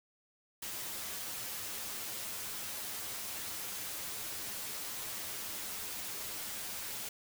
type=noise with comb filter; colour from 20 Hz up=white; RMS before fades=-41 dBFS; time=0.62-7.09 s; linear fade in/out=5 ms; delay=9.5 ms; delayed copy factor=+0.55; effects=none